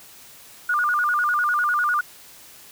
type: tone with vibrato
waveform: sine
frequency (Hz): 1318.5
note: E6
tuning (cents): 0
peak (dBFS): -18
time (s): 0.69-2.01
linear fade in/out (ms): 5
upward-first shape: square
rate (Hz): 10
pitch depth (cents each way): 170
effects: white hiss -46 dBFS RMS until 2.71 s